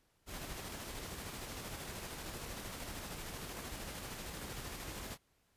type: noise with tremolo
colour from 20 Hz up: pink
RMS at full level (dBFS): -44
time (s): 0.26-5.18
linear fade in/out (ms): 50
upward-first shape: square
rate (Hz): 13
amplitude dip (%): 25
effects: pink hiss -75 dBFS RMS until 5.56 s + resampled to 32000 Hz